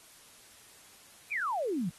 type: exponential sweep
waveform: sine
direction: down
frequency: 2539 to 155.56 Hz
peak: -29 dBFS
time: 1.31-1.9 s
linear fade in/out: 10 ms
effects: white hiss -56 dBFS RMS until 1.98 s + AAC 32 kbps